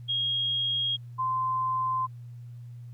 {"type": "tone pair in turn", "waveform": "sine", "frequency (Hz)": [3268, 1035.9], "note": ["G#7", "C6"], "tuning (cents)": [-29, -18], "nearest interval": "octave + minor sixth", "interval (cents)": 1989, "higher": "first", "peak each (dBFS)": -25, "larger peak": "neither", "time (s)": [[0.08, 0.97], [1.18, 2.07]], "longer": "neither", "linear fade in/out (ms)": 20, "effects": ["added 120 Hz sine -40 dBFS peak until 2.93 s", "pink hiss -69 dBFS RMS until 2.93 s"]}